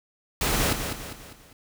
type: noise with echo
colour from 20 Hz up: pink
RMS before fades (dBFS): -24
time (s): 0.41-0.73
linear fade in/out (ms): 2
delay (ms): 200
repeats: 4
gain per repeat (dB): -7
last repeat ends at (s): 1.53
effects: none